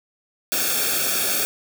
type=noise with comb filter; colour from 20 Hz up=white; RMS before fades=-22 dBFS; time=0.52-1.45 s; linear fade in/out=0 ms; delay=1 ms; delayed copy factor=-0.85; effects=none